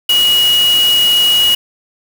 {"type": "tone in noise", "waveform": "sine", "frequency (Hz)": 2900, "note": "F#7", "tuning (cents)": -35, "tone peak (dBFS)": -8, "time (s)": [0.09, 1.55], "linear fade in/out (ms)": 5, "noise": "white", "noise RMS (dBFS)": -21, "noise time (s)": [0.09, 1.55], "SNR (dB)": 10, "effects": []}